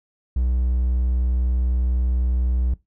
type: tone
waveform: triangle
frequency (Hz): 62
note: B1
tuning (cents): +7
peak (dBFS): -16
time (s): 0.36-2.74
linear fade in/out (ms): 5
effects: noise-tail reverb RT60 0.2 s tail -20 dB re dry